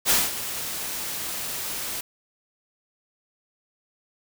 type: noise with ADSR envelope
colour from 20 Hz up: white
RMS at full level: -18 dBFS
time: 0.05-2.01 s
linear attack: 53 ms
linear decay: 200 ms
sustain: -13 dB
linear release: 6 ms
effects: none